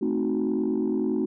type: chord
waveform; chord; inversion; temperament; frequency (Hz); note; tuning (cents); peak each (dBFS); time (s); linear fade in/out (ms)
sine; A diminished seventh; none; equal; 220 / 261.6 / 311.1 / 370; A3 / C4 / Eb4 / Gb4; 0 / 0 / 0 / 0; -27; 0.01-1.26; 10
effects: tanh soft clip ceiling -17 dBFS